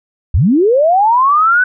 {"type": "linear sweep", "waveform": "sine", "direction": "up", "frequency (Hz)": [55, 1517], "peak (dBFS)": -7, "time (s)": [0.34, 1.64], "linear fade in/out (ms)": 5, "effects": []}